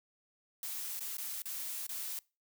blue noise with dropouts, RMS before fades -40 dBFS, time 0.63-2.19 s, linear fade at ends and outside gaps 1 ms, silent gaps 0.994-1.007 / 1.17-1.182 / 1.42-1.456 / 1.867-1.892 s, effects noise-tail reverb RT60 0.3 s tail -24 dB re dry

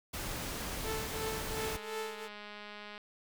pink noise, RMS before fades -39 dBFS, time 0.13-1.77 s, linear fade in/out 10 ms
sawtooth tone with tremolo, 440 Hz, A4, in tune, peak -31 dBFS, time 0.83-2.29 s, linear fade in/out 50 ms, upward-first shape triangle, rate 2.8 Hz, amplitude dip 80%
click train, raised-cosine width 0.3 ms, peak -31 dBFS, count 294, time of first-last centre 1.57-2.979 s, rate 208 Hz
effects none

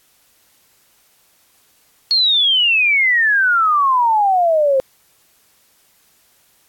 sine exponential sweep, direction down, 4362 to 521 Hz, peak -11 dBFS, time 2.11-4.8 s, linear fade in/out 0 ms, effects white hiss -56 dBFS RMS until 6.68 s + AAC 64 kbps

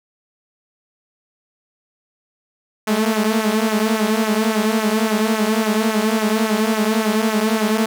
sawtooth tone with flanger, 217.7 Hz, A3, 18 cents flat, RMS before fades -18 dBFS, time 2.87-7.86 s, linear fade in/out 5 ms, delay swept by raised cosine 0.21 to 6.11 ms, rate 3.6 Hz, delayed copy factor -0.7, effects none

